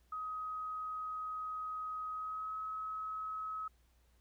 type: tone with pitch glide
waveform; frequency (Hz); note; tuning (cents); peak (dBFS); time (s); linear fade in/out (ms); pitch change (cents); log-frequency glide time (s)
sine; 1261 to 1280.8; D#6 to D#6; +23 to +50; -38; 0.12-3.68; 5; +27; 2.12-2.56
effects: added 60 Hz sine -67 dBFS peak until 4.2 s + pink hiss -75 dBFS RMS until 4.2 s